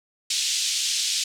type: band-pass noise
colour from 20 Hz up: pink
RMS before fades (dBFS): -25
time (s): 0.3-1.24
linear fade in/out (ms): 5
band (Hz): 3200 to 7900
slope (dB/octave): 24
effects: none